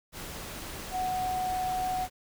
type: tone in noise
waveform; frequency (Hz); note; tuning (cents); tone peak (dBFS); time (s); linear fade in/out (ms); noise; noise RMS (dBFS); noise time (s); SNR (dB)
sine; 740; F#5; 0; -28; 0.91-2.08; 50; pink; -40; 0.12-2.1; +9
effects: none